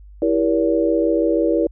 sine chord, E diminished seventh, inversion none, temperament just, 329.6 / 395.6 / 474.7 / 569.6 Hz, E4 / G4 / Bb4 / Db5, 0 / +16 / +31 / +47 cents, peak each -18 / -24 / -20 / -21 dBFS, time 0.22-1.67 s, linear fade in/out 2 ms, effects added 50 Hz sine -39 dBFS peak until 1.71 s

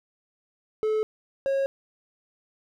triangle tone pair in turn, 432.8 / 545.3 Hz, A4 / C#5, -29 / -29 cents, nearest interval major third, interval 400 cents, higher second, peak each -20 dBFS, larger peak neither, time 0.83-1.03 / 1.46-1.66 s, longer neither, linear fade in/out 0 ms, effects none

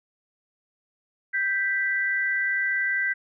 sine tone pair together, 1569.4 / 1975.5 Hz, G6 / B6, +2 / 0 cents, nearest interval major third, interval 398 cents, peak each -25 dBFS, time 1.33-3.14 s, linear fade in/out 20 ms, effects none

